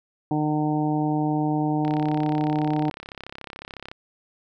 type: harmonic tone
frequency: 151.7 Hz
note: D#3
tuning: 44 cents flat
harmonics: 1 / 2 / 3 / 4 / 5 / 6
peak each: -26 / -23 / -35 / -36 / -29 / -34 dBFS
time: 0.31-2.9 s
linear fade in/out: 2 ms
type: click train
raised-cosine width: 0.3 ms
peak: -20 dBFS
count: 71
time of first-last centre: 1.85-3.915 s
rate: 33.9 Hz
effects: none